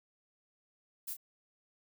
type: noise with echo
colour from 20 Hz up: violet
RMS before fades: -40 dBFS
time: 1.07-1.14 s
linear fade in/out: 10 ms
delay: 29 ms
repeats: 1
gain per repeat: -8 dB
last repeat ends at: 1.169 s
effects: none